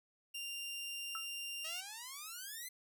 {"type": "tone", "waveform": "sawtooth", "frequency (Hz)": 2788, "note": "F7", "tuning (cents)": -4, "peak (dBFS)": -38, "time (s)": [0.34, 1.81], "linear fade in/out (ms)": 10}
{"type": "tone with exponential decay", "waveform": "sine", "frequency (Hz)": 1318.5, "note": "E6", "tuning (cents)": 0, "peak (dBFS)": -38, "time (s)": [1.15, 1.27], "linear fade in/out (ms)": 1, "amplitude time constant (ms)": 26}
{"type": "exponential sweep", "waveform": "5% pulse", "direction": "up", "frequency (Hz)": [622.3, 2078], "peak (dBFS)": -34, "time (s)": [1.64, 2.69], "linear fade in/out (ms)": 10}
{"effects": []}